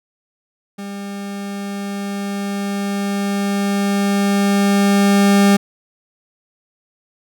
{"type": "tone with level ramp", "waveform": "40% pulse", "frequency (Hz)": 200, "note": "G3", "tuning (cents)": 35, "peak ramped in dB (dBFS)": [-26, -8], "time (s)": [0.78, 5.57], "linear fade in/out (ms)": 10, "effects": []}